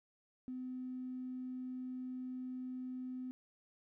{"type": "tone with tanh clipping", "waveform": "triangle", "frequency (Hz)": 254.7, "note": "C4", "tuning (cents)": -46, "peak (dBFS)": -40, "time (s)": [0.48, 3.31], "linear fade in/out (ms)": 0, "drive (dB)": 2, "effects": []}